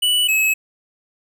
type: tone pair in turn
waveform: square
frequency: 2960 / 2577 Hz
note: F#7 / E7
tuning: 0 / -40 cents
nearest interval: major second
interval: 240 cents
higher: first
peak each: -15 dBFS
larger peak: neither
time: 0.02-0.28 / 0.28-0.54 s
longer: neither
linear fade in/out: 10 ms
effects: none